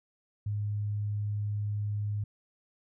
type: tone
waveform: sine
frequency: 103.83 Hz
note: G#2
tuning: in tune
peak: -29 dBFS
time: 0.46-2.24 s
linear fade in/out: 5 ms
effects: none